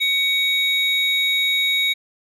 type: tone pair together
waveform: triangle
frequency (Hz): 2250 / 3784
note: C#7 / A#7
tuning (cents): +25 / +25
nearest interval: major sixth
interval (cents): 900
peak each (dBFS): -18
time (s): 0-1.94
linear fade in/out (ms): 20
effects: none